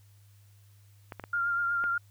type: clicks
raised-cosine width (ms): 0.5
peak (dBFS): -24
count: 4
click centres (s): 1.122 / 1.197 / 1.239 / 1.84
type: tone with vibrato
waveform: sine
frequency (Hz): 1396.9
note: F6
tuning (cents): 0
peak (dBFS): -26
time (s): 1.33-1.98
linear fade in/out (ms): 5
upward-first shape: triangle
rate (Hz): 8.2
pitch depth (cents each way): 28
effects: added 101 Hz sine -55 dBFS peak until 2.1 s + white hiss -67 dBFS RMS until 2.1 s